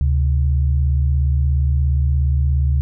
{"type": "tone pair together", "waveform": "sine", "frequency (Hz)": [72.96, 130], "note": ["D2", "C3"], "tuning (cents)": [-11, -11], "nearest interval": "minor seventh", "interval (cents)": 1000, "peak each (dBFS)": [-14, -21], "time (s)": [0.01, 2.81], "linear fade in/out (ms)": 0, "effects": []}